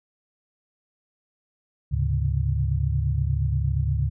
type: tone cluster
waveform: sine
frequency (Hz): 73.3 / 105.5 / 131.4 / 139.9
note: D2 / G#2 / C3 / C#3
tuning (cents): -3 / +28 / +8 / +16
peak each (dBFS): -24 / -26 / -30 / -27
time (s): 1.91-4.1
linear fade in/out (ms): 20
effects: none